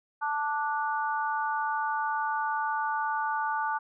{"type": "harmonic tone", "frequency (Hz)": 293.7, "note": "D4", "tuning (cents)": 0, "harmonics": [3, 4, 5], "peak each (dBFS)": [-29, -33, -33], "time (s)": [0.21, 3.79], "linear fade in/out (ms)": 20, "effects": []}